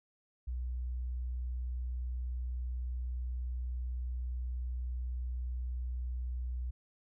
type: tone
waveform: sine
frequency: 61.74 Hz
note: B1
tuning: in tune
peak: -34 dBFS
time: 0.47-6.71 s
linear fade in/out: 10 ms
effects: none